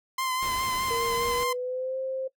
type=tone with vibrato; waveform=sawtooth; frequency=1036 Hz; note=C6; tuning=17 cents flat; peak=-23 dBFS; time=0.18-1.53 s; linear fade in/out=5 ms; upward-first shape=triangle; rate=4.9 Hz; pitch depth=34 cents each way
type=noise; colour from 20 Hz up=pink; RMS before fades=-39 dBFS; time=0.42-1.44 s; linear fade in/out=5 ms
type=tone with pitch glide; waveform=sine; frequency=466.2 to 526.3 Hz; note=A#4 to C5; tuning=0 to +10 cents; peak=-28 dBFS; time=0.9-2.28 s; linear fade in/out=10 ms; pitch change=+210 cents; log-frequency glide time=1.12-1.98 s
effects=noise-tail reverb RT60 0.1 s tail -20 dB re dry